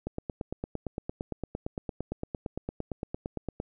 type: click train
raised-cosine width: 2 ms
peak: -19 dBFS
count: 32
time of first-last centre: 0.07-3.601 s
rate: 8.78 Hz
effects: none